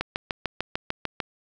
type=click train; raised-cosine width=0.3 ms; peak=-10 dBFS; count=9; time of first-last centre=0.01-1.202 s; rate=6.71 Hz; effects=none